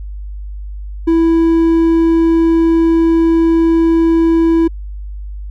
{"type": "tone", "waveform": "triangle", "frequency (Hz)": 329.6, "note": "E4", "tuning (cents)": 0, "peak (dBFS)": -6, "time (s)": [1.07, 4.68], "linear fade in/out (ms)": 10, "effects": ["added 50 Hz sine -23 dBFS peak until 5.5 s"]}